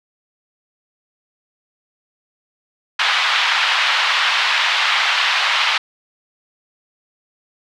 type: band-pass noise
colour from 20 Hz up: white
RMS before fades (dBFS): -17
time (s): 2.99-5.78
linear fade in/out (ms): 5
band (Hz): 850 to 3600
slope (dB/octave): 24
effects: none